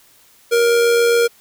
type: tone with amplitude modulation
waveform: square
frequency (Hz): 470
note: A#4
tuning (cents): +14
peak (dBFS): -11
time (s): 0.51-1.28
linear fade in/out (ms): 20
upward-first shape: sine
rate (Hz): 87.4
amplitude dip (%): 30
effects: white hiss -51 dBFS RMS until 1.4 s